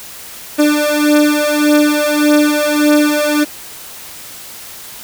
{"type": "beating tone pair", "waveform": "30% pulse", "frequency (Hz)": [296.5, 298.2], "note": ["D4", "D4"], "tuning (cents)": [17, 27], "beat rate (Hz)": 1.7, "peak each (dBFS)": -10, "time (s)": [0.58, 3.45], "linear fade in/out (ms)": 20, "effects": ["white hiss -32 dBFS RMS until 5.03 s"]}